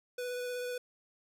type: tone with vibrato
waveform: square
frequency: 493.9 Hz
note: B4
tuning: in tune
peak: -36 dBFS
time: 0.18-0.78 s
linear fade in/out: 5 ms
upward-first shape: triangle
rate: 16 Hz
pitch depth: 14 cents each way
effects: none